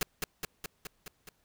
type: noise with echo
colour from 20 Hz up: pink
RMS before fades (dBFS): -29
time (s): 0.01-0.03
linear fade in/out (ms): 2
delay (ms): 210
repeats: 6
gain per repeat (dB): -3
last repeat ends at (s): 1.29
effects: pink hiss -72 dBFS RMS until 1.44 s